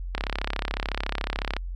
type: click train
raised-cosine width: 0.3 ms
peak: -11 dBFS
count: 49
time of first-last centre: 0.15-1.566 s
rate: 33.9 Hz
effects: added 44 Hz sine -30 dBFS peak until 1.75 s